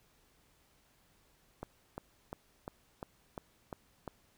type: click train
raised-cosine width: 1 ms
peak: -26 dBFS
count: 8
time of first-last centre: 1.63-4.078 s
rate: 2.86 Hz
effects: pink hiss -69 dBFS RMS until 4.37 s